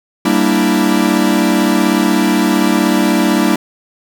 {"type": "chord", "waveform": "45% pulse", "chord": "E half-diminished seventh", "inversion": "first", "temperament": "equal", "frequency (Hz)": [196, 233.1, 293.7, 329.6], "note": ["G3", "Bb3", "D4", "E4"], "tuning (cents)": [0, 0, 0, 0], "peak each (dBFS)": -16, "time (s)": [0.25, 3.56], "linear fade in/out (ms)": 5, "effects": []}